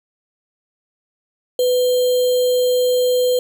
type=tone with sample-and-hold; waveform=sine; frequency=499 Hz; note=B4; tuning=18 cents sharp; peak=-13 dBFS; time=1.59-3.39 s; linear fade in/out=2 ms; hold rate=3675 Hz; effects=none